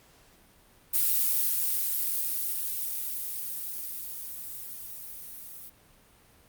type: noise with level ramp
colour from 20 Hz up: violet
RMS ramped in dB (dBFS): -24 to -44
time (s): 0.93-5.7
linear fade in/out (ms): 20
effects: pink hiss -59 dBFS RMS until 6.48 s + Opus 48 kbps